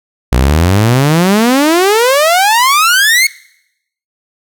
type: exponential sweep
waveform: sawtooth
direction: up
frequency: 58.27 to 2217 Hz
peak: -3 dBFS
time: 0.32-3.27 s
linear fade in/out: 5 ms
effects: noise-tail reverb RT60 0.8 s tail -22 dB re dry